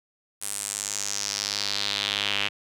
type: tone with band-pass filter sweep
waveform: sawtooth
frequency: 101.5 Hz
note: G#2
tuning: 39 cents flat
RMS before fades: -29 dBFS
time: 0.41-2.49 s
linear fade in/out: 20 ms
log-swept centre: 9600 to 2800 Hz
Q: 3.2
effects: none